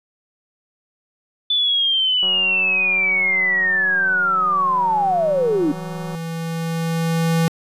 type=linear sweep; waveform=sine; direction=down; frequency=3500 to 277.2 Hz; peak=-15 dBFS; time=1.5-5.72 s; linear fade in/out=5 ms
type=click train; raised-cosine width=1 ms; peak=-21 dBFS; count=734; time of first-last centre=2.23-6.15 s; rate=187 Hz
type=tone with exponential growth; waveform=square; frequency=164.81 Hz; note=E3; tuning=in tune; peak=-15 dBFS; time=2.97-7.48 s; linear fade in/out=0 ms; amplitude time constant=980 ms
effects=resampled to 32000 Hz